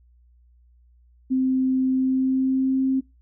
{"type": "tone with pitch glide", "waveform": "sine", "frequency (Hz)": [260.5, 264.6], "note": ["C4", "C4"], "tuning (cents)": [-7, 20], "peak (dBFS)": -18, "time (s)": [1.3, 3.01], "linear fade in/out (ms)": 20, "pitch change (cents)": 27, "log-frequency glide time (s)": [1.91, 2.83], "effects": ["noise-tail reverb RT60 0.2 s tail -19 dB re dry", "added 60 Hz sine -53 dBFS peak until 3.21 s"]}